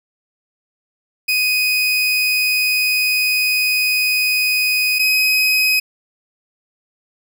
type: tone pair in turn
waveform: 30% pulse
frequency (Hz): 2500 / 2523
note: D#7 / D#7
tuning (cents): +8 / +23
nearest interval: unison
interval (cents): 15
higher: second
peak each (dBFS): -12 / -10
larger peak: second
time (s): 1.28-4.99 / 4.99-5.8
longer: first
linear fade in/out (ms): 10
effects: none